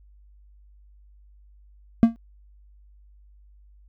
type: tone with exponential decay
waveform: triangle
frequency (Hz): 229.4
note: A#3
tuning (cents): -28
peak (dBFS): -5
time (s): 2.03-2.16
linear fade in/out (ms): 0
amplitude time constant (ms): 27
effects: added 50 Hz sine -50 dBFS peak until 3.88 s